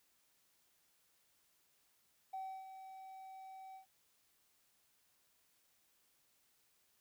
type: tone with ADSR envelope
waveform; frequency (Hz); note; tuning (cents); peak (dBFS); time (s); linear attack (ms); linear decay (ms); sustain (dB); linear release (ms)
triangle; 764; G5; -45; -37; 2.33-3.86; 11; 300; -11; 110
effects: tanh soft clip ceiling -38 dBFS + white hiss -75 dBFS RMS until 7 s